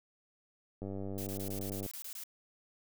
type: click train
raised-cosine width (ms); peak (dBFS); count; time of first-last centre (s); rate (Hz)
2; -28; 103; 0.82-1.862; 97.9
type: noise bursts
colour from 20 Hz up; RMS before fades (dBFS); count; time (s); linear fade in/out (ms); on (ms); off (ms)
blue; -44; 10; 1.18-2.237; 0; 85; 23
effects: none